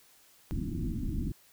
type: low-pass noise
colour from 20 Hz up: pink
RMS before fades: -33 dBFS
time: 0.51-1.32 s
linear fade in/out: 0 ms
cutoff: 340 Hz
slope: 96 dB/octave
effects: white hiss -61 dBFS RMS until 1.52 s